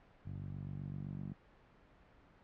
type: tone with band-pass filter sweep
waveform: 10% pulse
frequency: 47.84 Hz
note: G1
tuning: 41 cents flat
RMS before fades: -44 dBFS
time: 0.25-1.34 s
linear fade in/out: 20 ms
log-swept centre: 110 to 170 Hz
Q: 2.4
effects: pink hiss -64 dBFS RMS until 2.43 s + low-pass 2000 Hz 12 dB/octave

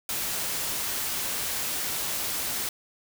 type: noise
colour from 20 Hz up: white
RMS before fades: -30 dBFS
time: 0.09-2.69 s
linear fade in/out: 2 ms
effects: none

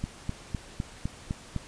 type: click train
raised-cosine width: 5 ms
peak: -17 dBFS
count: 7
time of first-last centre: 0.04-1.563 s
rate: 3.94 Hz
effects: pink hiss -48 dBFS RMS until 1.67 s + resampled to 22050 Hz

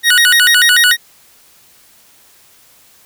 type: tone with vibrato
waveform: 25% pulse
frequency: 1661.2 Hz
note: G#6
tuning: in tune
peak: -3 dBFS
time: 0.03-0.97 s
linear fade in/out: 50 ms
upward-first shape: square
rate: 6.8 Hz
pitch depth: 210 cents each way
effects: white hiss -47 dBFS RMS until 3.05 s

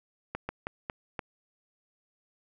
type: slowing click train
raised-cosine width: 0.5 ms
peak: -18 dBFS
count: 5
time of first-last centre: 0.35-1.192 s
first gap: 140 ms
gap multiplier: 1.28
effects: none

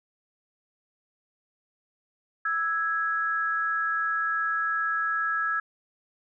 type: tone pair together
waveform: sine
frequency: 1318.5 / 1661.2 Hz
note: E6 / G#6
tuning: 0 / 0 cents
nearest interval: major third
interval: 400 cents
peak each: -27 dBFS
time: 2.45-5.6 s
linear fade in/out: 5 ms
effects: none

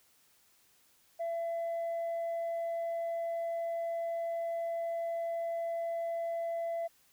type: tone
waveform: sine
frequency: 672 Hz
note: E5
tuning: 33 cents sharp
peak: -30 dBFS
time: 1.19-6.88 s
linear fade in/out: 20 ms
effects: tanh soft clip ceiling -31 dBFS + white hiss -67 dBFS RMS until 7.12 s

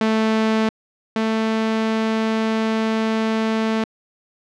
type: tone pair in turn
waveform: sawtooth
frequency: 220 / 221.4 Hz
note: A3 / A3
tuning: 0 / +11 cents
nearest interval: unison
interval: 11 cents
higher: second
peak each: -12 / -14 dBFS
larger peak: first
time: 0.01-0.69 / 1.16-3.84 s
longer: second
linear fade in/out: 2 ms
effects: low-pass 4000 Hz 12 dB/octave

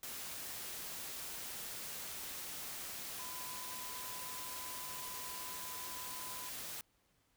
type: tone in noise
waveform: sine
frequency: 1006 Hz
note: B5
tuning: 32 cents sharp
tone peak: -50 dBFS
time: 3.19-6.49 s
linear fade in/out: 2 ms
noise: white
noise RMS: -45 dBFS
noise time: 0.03-6.81 s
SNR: -8 dB
effects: pink hiss -75 dBFS RMS until 7.36 s

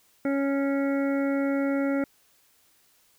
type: harmonic tone with a mistuned harmonic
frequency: 277.2 Hz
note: C#4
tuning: in tune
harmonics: 1 / 2 / 3 / 5 / 6 / 7 / 8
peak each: -24 / -29 / -41 / -37 / -48 / -42 / -42 dBFS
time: 0.25-2.04 s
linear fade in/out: 2 ms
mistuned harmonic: 8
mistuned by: -17 cents
effects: white hiss -63 dBFS RMS until 3.18 s

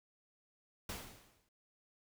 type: noise with exponential decay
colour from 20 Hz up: pink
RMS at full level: -41 dBFS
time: 0.89-1.49 s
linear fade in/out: 5 ms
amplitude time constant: 130 ms
effects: none

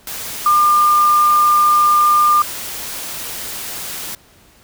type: tone in noise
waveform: sine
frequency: 1200 Hz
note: D6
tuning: 37 cents sharp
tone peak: -9 dBFS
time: 0.46-2.42 s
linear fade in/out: 2 ms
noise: white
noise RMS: -27 dBFS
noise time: 0.07-4.15 s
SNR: +15 dB
effects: pink hiss -49 dBFS RMS until 4.63 s

